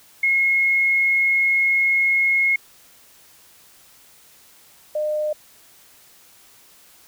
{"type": "tone pair in turn", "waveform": "sine", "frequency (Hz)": [2163, 607], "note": ["C#7", "D#5"], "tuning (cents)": [-43, -43], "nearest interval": "octave + minor seventh", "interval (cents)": 2200, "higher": "first", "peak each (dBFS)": [-15, -20], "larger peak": "first", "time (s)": [[0.23, 2.56], [4.95, 5.33]], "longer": "first", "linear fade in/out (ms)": 5, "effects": ["white hiss -51 dBFS RMS until 7.07 s"]}